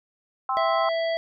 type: chord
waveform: sine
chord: C major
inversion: second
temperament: just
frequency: 784.9 / 1046.5 / 1308.1 Hz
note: G5 / C6 / E6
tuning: +2 / 0 / -14 cents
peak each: -27 / -26 / -28 dBFS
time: 0.49-0.89 s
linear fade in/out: 2 ms
type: harmonic tone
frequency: 660 Hz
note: E5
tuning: 2 cents sharp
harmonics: 1 / 3 / 5 / 7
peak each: -23 / -33 / -37 / -40 dBFS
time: 0.57-1.17 s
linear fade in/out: 0 ms
effects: none